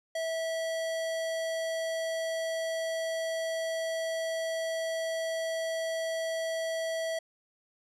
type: tone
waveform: square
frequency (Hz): 652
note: E5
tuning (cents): -19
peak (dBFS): -31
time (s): 0.15-7.19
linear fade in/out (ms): 5
effects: low-pass 10000 Hz 12 dB/octave